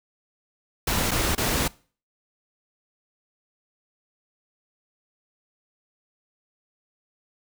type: noise with dropouts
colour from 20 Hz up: pink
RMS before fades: -24 dBFS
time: 0.87-1.68 s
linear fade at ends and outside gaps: 5 ms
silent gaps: 1.11-1.114 / 1.351-1.378 s
effects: noise-tail reverb RT60 0.4 s tail -22 dB re dry